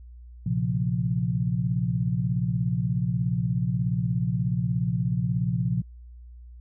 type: chord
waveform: sine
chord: Bb suspended second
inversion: none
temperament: equal with one note detuned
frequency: 116.54 / 133.25 / 174.61 Hz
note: Bb2 / C3 / F3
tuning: 0 / +32 / 0 cents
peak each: -27 dBFS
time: 0.46-5.82 s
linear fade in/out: 5 ms
effects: added 60 Hz sine -42 dBFS peak until 6.6 s